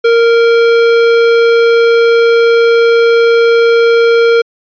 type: tone with tanh clipping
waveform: sine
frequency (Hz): 464.3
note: A#4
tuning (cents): -7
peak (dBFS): -7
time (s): 0.04-4.42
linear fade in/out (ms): 10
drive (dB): 18
effects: resampled to 11025 Hz